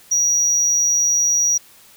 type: tone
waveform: sine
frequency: 5770 Hz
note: F#8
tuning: 44 cents flat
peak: -12 dBFS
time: 0.11-1.58 s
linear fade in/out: 10 ms
effects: tanh soft clip ceiling -12 dBFS + white hiss -48 dBFS RMS until 1.96 s